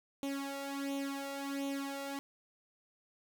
sawtooth tone with flanger, 277.2 Hz, C#4, in tune, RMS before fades -39 dBFS, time 0.23-2.19 s, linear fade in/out 0 ms, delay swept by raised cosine 0.3 to 1.5 ms, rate 1.4 Hz, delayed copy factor +0.8, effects 12-bit

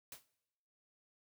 white noise with exponential decay, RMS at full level -45 dBFS, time 0.12-0.26 s, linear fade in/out 2 ms, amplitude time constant 30 ms, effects noise-tail reverb RT60 0.9 s tail -20 dB re dry

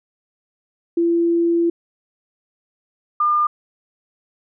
sine tone pair in turn, 338.9 / 1204.4 Hz, E4 / D6, +48 / +43 cents, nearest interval octave + minor seventh, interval 2195 cents, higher second, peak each -14 dBFS, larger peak neither, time 0.97-1.7 / 3.2-3.47 s, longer first, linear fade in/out 5 ms, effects none

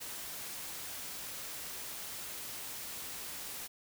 white noise, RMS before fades -43 dBFS, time 0-3.68 s, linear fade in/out 20 ms, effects none

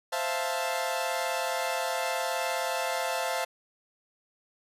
sawtooth chord, F major seventh, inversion second, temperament equal, 523.3 / 659.3 / 698.5 / 880 Hz, C5 / E5 / F5 / A5, 0 / 0 / 0 / 0 cents, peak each -30 dBFS, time 0.12-3.45 s, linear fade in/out 10 ms, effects resampled to 32000 Hz

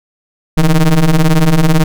square ring-modulated tone, 77.78 Hz, D#2, in tune, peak -4 dBFS, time 0.57-1.84 s, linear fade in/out 5 ms, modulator 86.8 Hz, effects none

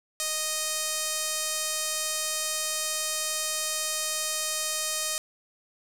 sawtooth tone with band-pass filter, 622.3 Hz, D#5, in tune, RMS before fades -30 dBFS, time 0.2-5.18 s, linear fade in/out 0 ms, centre 8000 Hz, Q 1.3, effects 8-bit

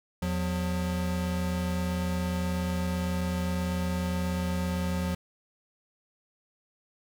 square tone pair together, 82.41 / 179.53 Hz, E2 / F3, 0 / +48 cents, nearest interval octave + minor second, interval 1348 cents, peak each -32 / -30 dBFS, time 0.22-5.15 s, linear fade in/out 5 ms, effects none

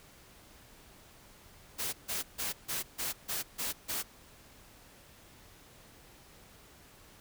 white noise bursts, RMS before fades -35 dBFS, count 8, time 1.78-4.03 s, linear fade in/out 20 ms, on 150 ms, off 150 ms, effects pink hiss -57 dBFS RMS until 7.2 s

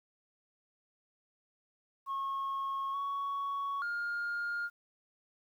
sine tone with pitch steps, 1090 / 1116 / 1413 Hz, C#6 / C#6 / F6, -29 / +11 / +20 cents, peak -31 dBFS, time 2.06-4.7 s, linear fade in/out 50 ms, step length 880 ms, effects tanh soft clip ceiling -31 dBFS + 11-bit

